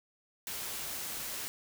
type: noise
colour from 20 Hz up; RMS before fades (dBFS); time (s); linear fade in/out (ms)
white; -39; 0.47-1.48; 0
effects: none